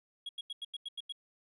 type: tone bursts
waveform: triangle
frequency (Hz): 3311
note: G#7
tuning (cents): -6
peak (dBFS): -36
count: 8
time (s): 0.26-1.124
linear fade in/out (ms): 5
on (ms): 31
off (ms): 88
effects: resampled to 24000 Hz